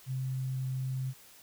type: tone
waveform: sine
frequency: 130.81 Hz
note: C3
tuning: in tune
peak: -31 dBFS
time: 0.06-1.14 s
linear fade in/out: 50 ms
effects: white hiss -56 dBFS RMS until 1.42 s